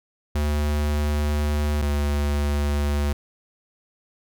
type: tone pair in turn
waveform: square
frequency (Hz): 74.2 / 72.59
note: D2 / D2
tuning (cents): +18 / -20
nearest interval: unison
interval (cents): 38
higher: first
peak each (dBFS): -21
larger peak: neither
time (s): 0.35-1.82 / 1.82-3.13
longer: first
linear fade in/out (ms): 5
effects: none